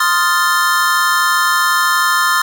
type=chord; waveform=square; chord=F dominant seventh; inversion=second; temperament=equal; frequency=1046.5 / 1244.5 / 1396.9 / 1760 Hz; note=C6 / Eb6 / F6 / A6; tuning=0 / 0 / 0 / 0 cents; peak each=-18 dBFS; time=0-2.42 s; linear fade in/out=5 ms; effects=8-bit